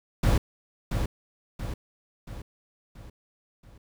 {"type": "noise with echo", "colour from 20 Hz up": "brown", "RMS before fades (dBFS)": -21, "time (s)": [0.23, 0.38], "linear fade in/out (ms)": 5, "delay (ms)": 680, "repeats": 5, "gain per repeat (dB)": -6, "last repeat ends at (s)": 3.78, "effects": []}